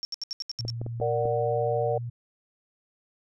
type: tone bursts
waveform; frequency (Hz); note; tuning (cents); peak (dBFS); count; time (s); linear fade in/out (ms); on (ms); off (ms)
sine; 5500; F8; -27; -29; 8; 0.03-0.701; 0; 20; 73
type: tone with pitch glide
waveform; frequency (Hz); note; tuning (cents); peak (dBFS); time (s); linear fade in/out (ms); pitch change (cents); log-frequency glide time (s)
sine; 116.54 to 118.99; A#2 to A#2; 0 to +36; -31; 0.59-2.1; 10; +36; 1.36-1.77
type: clicks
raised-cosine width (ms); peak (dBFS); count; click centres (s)
2; -23; 5; 0.651 / 0.815 / 0.864 / 1.001 / 1.255
type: chord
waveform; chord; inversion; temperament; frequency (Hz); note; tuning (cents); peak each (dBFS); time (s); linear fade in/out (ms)
sine; Bb augmented; none; equal; 466.2 / 587.3 / 740; Bb4 / D5 / F#5; 0 / 0 / 0; -27 / -28 / -30; 1.01-1.98; 5
effects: none